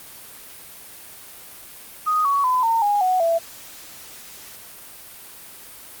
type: tone with pitch steps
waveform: sine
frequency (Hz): 1244.5 / 1121.6 / 1010.8 / 911 / 821.1 / 740 / 666.9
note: D#6 / C#6 / B5 / A#5 / G#5 / F#5 / E5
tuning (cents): 0 / +20 / +40 / -40 / -20 / 0 / +20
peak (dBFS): -16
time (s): 2.06-3.39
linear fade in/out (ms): 20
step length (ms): 190
effects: white hiss -41 dBFS RMS until 6 s + Opus 32 kbps